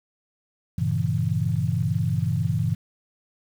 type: chord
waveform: sine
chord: G diminished seventh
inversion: none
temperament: equal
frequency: 98 / 116.54 / 138.59 / 164.81 Hz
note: G2 / Bb2 / Db3 / Fb3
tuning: 0 / 0 / 0 / 0 cents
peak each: -27 / -26 / -27 / -26 dBFS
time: 0.78-2.75 s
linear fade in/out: 5 ms
effects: 8-bit